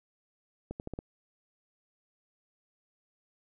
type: accelerating click train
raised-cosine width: 2 ms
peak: -24 dBFS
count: 5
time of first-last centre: 0.71-0.989 s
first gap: 89 ms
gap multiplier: 0.84
effects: none